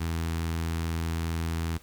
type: tone with notch filter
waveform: sawtooth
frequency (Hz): 82.41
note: E2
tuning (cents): 0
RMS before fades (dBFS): -30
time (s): 0-1.78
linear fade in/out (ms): 10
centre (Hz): 570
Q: 1.5
effects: pink hiss -55 dBFS RMS until 1.82 s